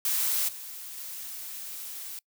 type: noise with level steps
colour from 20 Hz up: blue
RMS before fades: -27 / -41 / -39 dBFS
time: 0.05-2.19 s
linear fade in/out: 2 ms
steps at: 0.48 / 0.97 s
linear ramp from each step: 10 ms
effects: noise-tail reverb RT60 0.1 s tail -25 dB re dry